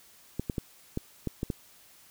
clicks, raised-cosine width 3 ms, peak -17 dBFS, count 7, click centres 0.396 / 0.498 / 0.582 / 0.974 / 1.273 / 1.431 / 1.502 s, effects white hiss -57 dBFS RMS until 2.1 s

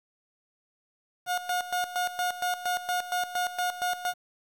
30% pulse tone with tremolo, 719 Hz, F#5, 50 cents flat, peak -23 dBFS, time 1.26-4.14 s, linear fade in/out 50 ms, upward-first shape square, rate 4.3 Hz, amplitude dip 75%, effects 9-bit

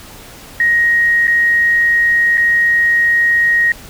sine tone with dropouts, 1879 Hz, A#6, 13 cents sharp, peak -9 dBFS, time 0.6-3.72 s, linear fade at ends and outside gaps 2 ms, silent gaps 1.271-1.278 / 2.373-2.378 s, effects pink hiss -36 dBFS RMS until 3.89 s

